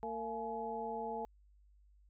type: harmonic tone with a mistuned harmonic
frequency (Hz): 227.6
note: A#3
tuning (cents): -41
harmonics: 1 / 2 / 3 / 4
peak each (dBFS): -47 / -42 / -45 / -41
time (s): 0.03-1.25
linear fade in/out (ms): 0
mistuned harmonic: 4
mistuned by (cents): -120
effects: added 50 Hz sine -62 dBFS peak until 2.09 s